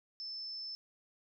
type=tone; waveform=sine; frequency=5274 Hz; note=E8; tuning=in tune; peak=-40 dBFS; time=0.2-0.75 s; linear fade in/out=0 ms; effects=none